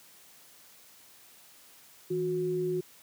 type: tone pair together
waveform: sine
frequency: 161.9 / 364.5 Hz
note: E3 / F#4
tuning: -31 / -26 cents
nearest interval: octave + major second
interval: 1405 cents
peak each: -35 / -28 dBFS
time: 2.1-2.81 s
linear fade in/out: 10 ms
effects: white hiss -56 dBFS RMS until 3.02 s + high-pass 100 Hz 12 dB/octave